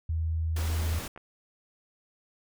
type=tone; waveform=sine; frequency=80.8 Hz; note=E2; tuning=34 cents flat; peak=-26 dBFS; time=0.09-0.99 s; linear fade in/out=5 ms
type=noise; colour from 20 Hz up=pink; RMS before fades=-38 dBFS; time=0.56-1.08 s; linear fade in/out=5 ms
type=clicks; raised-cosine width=0.5 ms; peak=-30 dBFS; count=2; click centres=1.162 / 1.176 s
effects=none